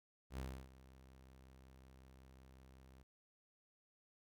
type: tone with ADSR envelope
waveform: sawtooth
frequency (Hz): 65.41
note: C2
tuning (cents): 0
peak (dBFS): -38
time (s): 0.3-3.03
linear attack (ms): 80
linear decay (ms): 300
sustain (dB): -18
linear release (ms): 5
effects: none